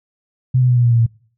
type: tone with pitch steps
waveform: sine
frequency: 128 / 125.73 / 123.5 / 121.31 / 119.15 / 117.04 / 114.96 Hz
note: C3 / B2 / B2 / B2 / A#2 / A#2 / A#2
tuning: -38 / +31 / 0 / -31 / +38 / +7 / -24 cents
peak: -10 dBFS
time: 0.54-1.065 s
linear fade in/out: 10 ms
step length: 75 ms
effects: noise-tail reverb RT60 0.5 s tail -24 dB re dry